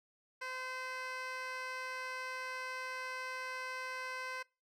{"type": "tone with band-pass filter", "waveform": "15% pulse", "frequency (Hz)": 514, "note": "C5", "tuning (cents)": -31, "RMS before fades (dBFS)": -42, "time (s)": [0.41, 4.43], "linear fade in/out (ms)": 10, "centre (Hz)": 2100, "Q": 0.69, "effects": ["noise-tail reverb RT60 0.3 s tail -24 dB re dry"]}